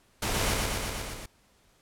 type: noise with echo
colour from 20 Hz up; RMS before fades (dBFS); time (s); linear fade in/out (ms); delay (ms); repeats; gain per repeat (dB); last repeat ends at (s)
pink; -29; 0.22-0.54; 5; 120; 6; -2; 1.26
effects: pink hiss -64 dBFS RMS until 1.81 s + low-pass 12000 Hz 12 dB/octave